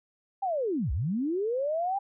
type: linear two-way sweep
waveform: sine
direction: down then up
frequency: 809 to 54.8 to 809 Hz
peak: -26 dBFS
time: 0.42-1.99 s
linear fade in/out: 10 ms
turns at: 0.92 s
effects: none